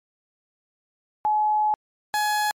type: tone pair in turn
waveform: sine / 30% pulse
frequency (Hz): 850 / 842.7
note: G#5 / G#5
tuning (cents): +40 / +25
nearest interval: unison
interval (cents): 15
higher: first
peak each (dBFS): -18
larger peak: neither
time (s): 1.25-1.74 / 2.14-2.51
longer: first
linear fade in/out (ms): 0
effects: MP3 64 kbps